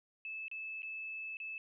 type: tone with dropouts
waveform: sine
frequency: 2615 Hz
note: E7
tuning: 15 cents flat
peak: -40 dBFS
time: 0.25-1.58 s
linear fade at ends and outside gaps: 1 ms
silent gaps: 0.482-0.514 / 0.821-0.83 / 1.37-1.401 s
effects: none